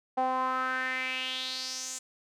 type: tone with band-pass filter sweep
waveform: sawtooth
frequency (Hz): 258.1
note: C4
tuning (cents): -23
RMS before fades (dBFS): -32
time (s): 0.17-1.99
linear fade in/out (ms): 10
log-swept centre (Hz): 750 to 7500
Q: 4.5
effects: none